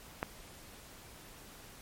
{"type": "click", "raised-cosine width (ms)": 0.5, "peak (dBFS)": -17, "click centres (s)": 0.229, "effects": ["pink hiss -53 dBFS RMS until 1.81 s", "MP3 64 kbps"]}